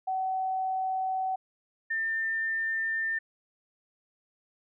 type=tone pair in turn; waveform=sine; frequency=756 / 1798.1 Hz; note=F#5 / A6; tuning=+37 / +37 cents; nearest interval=octave + minor third; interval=1500 cents; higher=second; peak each=-27 dBFS; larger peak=neither; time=0.07-1.36 / 1.9-3.19 s; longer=neither; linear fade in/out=10 ms; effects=none